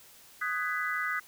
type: chord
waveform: sine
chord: G# minor seventh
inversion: second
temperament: just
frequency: 1245.9 / 1495.1 / 1661.2 / 1993.5 Hz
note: D#6 / F#6 / G#6 / B6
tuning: +2 / +18 / 0 / +16 cents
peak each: -34 / -34 / -37 / -34 dBFS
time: 0.41-1.2 s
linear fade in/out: 10 ms
effects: white hiss -55 dBFS RMS until 1.27 s